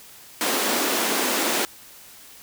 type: high-pass noise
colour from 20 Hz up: pink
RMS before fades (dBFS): -23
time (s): 0.41-1.65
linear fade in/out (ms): 0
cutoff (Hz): 220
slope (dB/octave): 48
effects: white hiss -46 dBFS RMS until 2.42 s